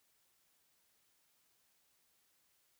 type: silence
effects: white hiss -75 dBFS RMS until 2.79 s